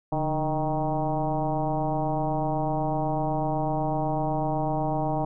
sine tone with frequency modulation, 463 Hz, A#4, 12 cents flat, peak -23 dBFS, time 0.12-5.25 s, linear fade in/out 5 ms, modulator 159 Hz, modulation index 2.8, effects none

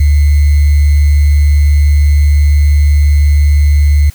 sine tone with sample-and-hold, 72.9 Hz, D2, 12 cents flat, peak -4 dBFS, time 0-4.1 s, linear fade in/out 5 ms, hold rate 2100 Hz, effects white hiss -40 dBFS RMS until 4.14 s

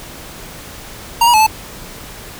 square tone with pitch steps, 932 / 959 / 863 / 874 Hz, A#5 / A#5 / A5 / A5, -1 / +49 / -34 / -12 cents, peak -8 dBFS, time 1.21-1.466 s, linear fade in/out 5 ms, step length 64 ms, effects pink hiss -33 dBFS RMS until 2.39 s

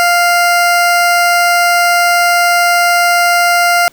20% pulse tone, 698.5 Hz, F5, in tune, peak -3 dBFS, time 0-3.88 s, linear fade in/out 0 ms, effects pink hiss -46 dBFS RMS until 3.92 s

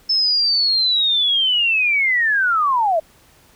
sine linear sweep, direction down, 5274 to 612 Hz, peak -14 dBFS, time 0.09-3 s, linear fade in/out 10 ms, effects pink hiss -52 dBFS RMS until 3.55 s

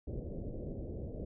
pink low-pass noise, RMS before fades -41 dBFS, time 0.07-1.25 s, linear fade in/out 5 ms, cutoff 580 Hz, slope 48 dB/octave, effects none

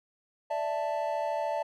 triangle chord, D suspended second, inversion none, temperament just, 587.3 / 660.7 / 881 Hz, D5 / E5 / A5, 0 / +4 / +2 cents, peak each -31 dBFS, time 0.5-1.63 s, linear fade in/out 10 ms, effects none

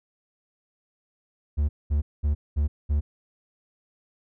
triangle tone bursts, 73.42 Hz, D2, in tune, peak -18 dBFS, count 5, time 1.57-3.01 s, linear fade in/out 20 ms, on 120 ms, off 210 ms, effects none

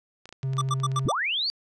clicks, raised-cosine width 0.2 ms, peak -26 dBFS, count 12, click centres 0.256 / 0.291 / 0.326 / 0.431 / 0.534 / 0.569 / 0.607 / 0.688 / 0.801 / 0.917 / 0.962 / 0.994 s
triangle tone with vibrato, 133.2 Hz, C3, 31 cents sharp, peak -23 dBFS, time 0.43-1.09 s, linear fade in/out 10 ms, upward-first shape sine, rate 14 Hz, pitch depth 9 cents each way
square tone bursts, 1174.7 Hz, D6, in tune, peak -24 dBFS, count 5, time 0.58-1.119 s, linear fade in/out 5 ms, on 35 ms, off 91 ms
sine linear sweep, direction up, 58.27 to 4722 Hz, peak -24 dBFS, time 1.05-1.5 s, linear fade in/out 0 ms
effects resampled to 22050 Hz

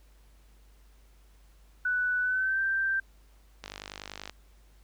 sine tone with pitch glide, 1486 to 1568.9 Hz, F#6 to G6, +7 to +1 cents, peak -25 dBFS, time 1.85-3 s, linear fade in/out 5 ms, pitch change +94 cents, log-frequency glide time 2.21-2.61 s
click train, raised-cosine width 0.2 ms, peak -21 dBFS, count 34, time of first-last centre 3.64-4.296 s, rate 50.3 Hz
effects added 50 Hz sine -55 dBFS peak until 4.83 s + pink hiss -66 dBFS RMS until 4.83 s

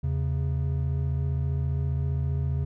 triangle tone pair together, 80.75 / 135.8 Hz, E2 / C#3, -35 / -35 cents, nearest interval major sixth, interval 900 cents, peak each -25 dBFS, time 0.03-2.65 s, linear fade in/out 10 ms, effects none

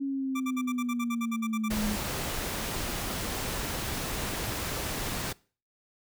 sine exponential sweep, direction down, 277.2 to 207.7 Hz, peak -28 dBFS, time 0-1.97 s, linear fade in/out 20 ms
25% pulse tone bursts, 1174.7 Hz, D6, in tune, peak -30 dBFS, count 13, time 0.35-1.686 s, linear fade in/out 10 ms, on 52 ms, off 55 ms
pink noise, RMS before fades -33 dBFS, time 1.7-5.33 s, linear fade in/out 10 ms
effects noise-tail reverb RT60 0.4 s tail -23 dB re dry

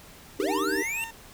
sine chord, Eb major seventh, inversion third, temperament equal, 293.7 / 311.1 / 392 / 466.2 Hz, D4 / Eb4 / G4 / Bb4, 0 / 0 / 0 / 0 cents, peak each -34 / -31 / -29 / -34 dBFS, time 0.39-0.83 s, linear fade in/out 10 ms
square linear sweep, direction up, 374.6 to 2794 Hz, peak -29 dBFS, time 0.4-1.04 s, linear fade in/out 0 ms
20% pulse tone with tremolo, 910 Hz, A#5, 42 cents flat, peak -31 dBFS, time 0.48-1.11 s, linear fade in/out 5 ms, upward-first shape triangle, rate 4 Hz, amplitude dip 75%
effects pink hiss -49 dBFS RMS until 1.33 s

